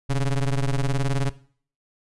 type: ring-modulated tone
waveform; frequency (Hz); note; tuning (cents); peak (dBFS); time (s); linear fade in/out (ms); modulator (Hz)
square; 70; C#2; +18; -18; 0.09-1.3; 10; 60.5
effects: noise-tail reverb RT60 0.5 s tail -18 dB re dry + resampled to 24000 Hz